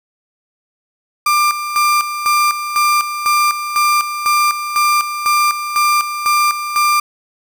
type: tone with tremolo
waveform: 35% pulse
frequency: 1191 Hz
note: D6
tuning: 24 cents sharp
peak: -9 dBFS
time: 1.26-7 s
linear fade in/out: 5 ms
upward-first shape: square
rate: 2 Hz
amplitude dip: 65%
effects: none